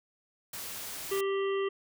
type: noise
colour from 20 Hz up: white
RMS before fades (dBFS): -40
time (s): 0.53-1.21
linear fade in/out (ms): 5
type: harmonic tone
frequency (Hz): 392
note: G4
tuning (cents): 0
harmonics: 1 / 3 / 5 / 7 / 8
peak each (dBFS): -28 / -38 / -42 / -45 / -46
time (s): 1.11-1.69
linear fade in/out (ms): 10
effects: none